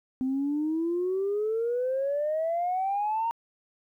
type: exponential sweep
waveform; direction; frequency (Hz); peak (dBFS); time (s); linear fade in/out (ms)
sine; up; 255.9 to 934; -24; 0.21-3.31; 0
effects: tanh soft clip ceiling -21 dBFS + 11-bit